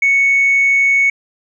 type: tone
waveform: sine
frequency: 2217 Hz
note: C#7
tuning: in tune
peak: -8 dBFS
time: 0.02-1.1 s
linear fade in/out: 5 ms
effects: tanh soft clip ceiling -6 dBFS